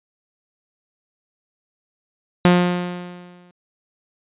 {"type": "tone with exponential decay", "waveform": "sawtooth", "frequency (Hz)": 177.6, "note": "F3", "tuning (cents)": 29, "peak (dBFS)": -5, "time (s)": [2.45, 3.51], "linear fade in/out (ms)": 0, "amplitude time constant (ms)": 230, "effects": ["resampled to 8000 Hz"]}